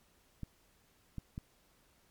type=clicks; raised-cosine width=5 ms; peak=-28 dBFS; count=3; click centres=0.433 / 1.183 / 1.379 s; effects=pink hiss -69 dBFS RMS until 2.1 s + MP3 96 kbps